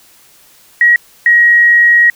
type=tone pair in turn; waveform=sine; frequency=1904 / 1895.4 Hz; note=A#6 / A#6; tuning=+36 / +28 cents; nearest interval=unison; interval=8 cents; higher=first; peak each=-4 dBFS; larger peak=neither; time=0.81-0.96 / 1.26-2.1 s; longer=second; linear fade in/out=2 ms; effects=white hiss -45 dBFS RMS until 2.15 s